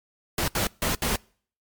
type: noise bursts at uneven times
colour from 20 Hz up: pink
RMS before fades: -25 dBFS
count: 4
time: 0.38-0.48 / 0.55-0.67 / 0.82-0.95 / 1.02-1.16 s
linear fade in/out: 2 ms
effects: noise-tail reverb RT60 0.5 s tail -26 dB re dry + MP3 96 kbps